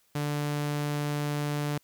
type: tone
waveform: sawtooth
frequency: 146.83 Hz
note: D3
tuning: in tune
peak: -24 dBFS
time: 0.15-1.78 s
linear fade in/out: 5 ms
effects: white hiss -67 dBFS RMS until 1.83 s